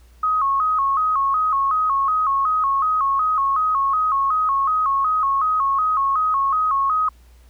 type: tone with vibrato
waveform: sine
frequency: 1174.7 Hz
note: D6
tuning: in tune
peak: -16 dBFS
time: 0.23-7.09 s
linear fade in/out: 5 ms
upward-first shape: square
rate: 2.7 Hz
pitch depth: 120 cents each way
effects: added 60 Hz sine -46 dBFS peak until 7.49 s + pink hiss -58 dBFS RMS until 7.49 s